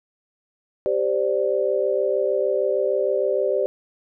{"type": "chord", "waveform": "sine", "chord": "G suspended fourth", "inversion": "none", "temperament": "equal with one note detuned", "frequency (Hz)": [392, 520.8, 587.3], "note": ["G4", "C5", "D5"], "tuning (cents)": [0, -8, 0], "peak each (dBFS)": -23, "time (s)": [0.86, 3.66], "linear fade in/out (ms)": 0, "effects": []}